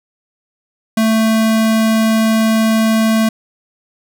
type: tone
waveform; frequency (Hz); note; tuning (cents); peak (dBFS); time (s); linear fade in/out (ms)
square; 221.7; A3; +13; -11; 0.97-3.29; 5
effects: none